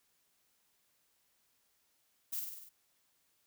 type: noise with echo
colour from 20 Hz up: violet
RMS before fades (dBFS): -38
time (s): 2.32-2.4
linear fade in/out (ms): 10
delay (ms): 49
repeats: 6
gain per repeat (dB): -3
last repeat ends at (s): 2.694
effects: white hiss -75 dBFS RMS until 3.46 s